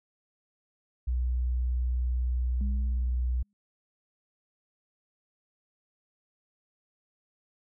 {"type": "tone", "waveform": "sine", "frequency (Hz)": 61.74, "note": "B1", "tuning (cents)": 0, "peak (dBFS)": -25, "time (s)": [1.07, 3.43], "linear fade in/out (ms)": 10}
{"type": "tone with exponential decay", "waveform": "sine", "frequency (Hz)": 203.8, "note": "G#3", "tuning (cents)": -32, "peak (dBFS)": -34, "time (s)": [2.61, 3.53], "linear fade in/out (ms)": 0, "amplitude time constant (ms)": 200}
{"effects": []}